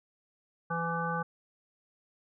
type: harmonic tone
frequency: 167.5 Hz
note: E3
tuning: 28 cents sharp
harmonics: 1 / 3 / 5 / 7 / 9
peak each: -35 / -38 / -36 / -35 / -37 dBFS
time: 0.7-1.23 s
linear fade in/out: 10 ms
effects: none